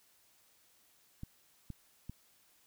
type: clicks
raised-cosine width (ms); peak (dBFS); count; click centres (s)
5; -30; 3; 1.234 / 1.703 / 2.096
effects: white hiss -68 dBFS RMS until 2.66 s